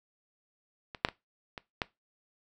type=clicks; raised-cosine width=0.3 ms; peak=-24 / -6 / -19 / -23 / -13 dBFS; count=5; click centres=0.948 / 1.049 / 1.087 / 1.578 / 1.818 s; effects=noise-tail reverb RT60 0.2 s tail -19 dB re dry